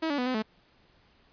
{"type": "tone with pitch steps", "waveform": "sawtooth", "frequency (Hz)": [321.3, 287.3, 248.7, 255.6, 217.5], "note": ["E4", "D4", "B3", "C4", "A3"], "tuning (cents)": [-44, -38, 12, -40, -20], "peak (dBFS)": -23, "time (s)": [0.02, 0.425], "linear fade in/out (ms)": 10, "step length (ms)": 81, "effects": ["pink hiss -63 dBFS RMS until 1.32 s", "resampled to 11025 Hz"]}